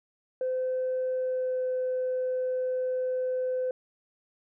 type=tone with pitch glide; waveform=sine; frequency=513 to 509.8 Hz; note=C5 to C5; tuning=-34 to -45 cents; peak=-25 dBFS; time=0.41-3.71 s; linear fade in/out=2 ms; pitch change=-11 cents; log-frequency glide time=1.14-1.65 s; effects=tanh soft clip ceiling -23 dBFS